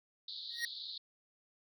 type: band-pass noise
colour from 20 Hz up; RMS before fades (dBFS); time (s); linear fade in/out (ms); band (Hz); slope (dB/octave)
pink; -45; 0.28-0.98; 5; 3600 to 4500; 96
type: tone with exponential growth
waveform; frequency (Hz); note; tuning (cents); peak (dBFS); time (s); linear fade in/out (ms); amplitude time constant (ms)
square; 1878; A#6; +12; -31; 0.5-0.65; 2; 31
effects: none